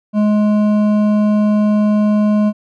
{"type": "tone with hard clipping", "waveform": "sine", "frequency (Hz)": 210.1, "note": "G#3", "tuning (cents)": 20, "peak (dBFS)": -12, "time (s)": [0.13, 2.53], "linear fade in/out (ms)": 50, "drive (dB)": 9, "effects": []}